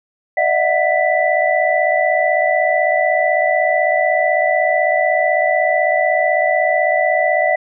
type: tone cluster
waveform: sine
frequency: 600 / 656 / 734 / 1980 Hz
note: D5 / E5 / F#5 / B6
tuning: +37 / -9 / -14 / +4 cents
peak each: -18 dBFS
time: 0.37-7.56 s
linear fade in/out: 5 ms
effects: none